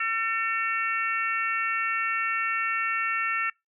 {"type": "harmonic tone", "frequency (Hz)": 450, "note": "A4", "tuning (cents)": 39, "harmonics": [3, 4, 5, 6], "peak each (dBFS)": [-29, -30, -31, -32], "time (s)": [0, 3.5], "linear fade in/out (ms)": 5, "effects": ["noise-tail reverb RT60 0.2 s tail -26 dB re dry"]}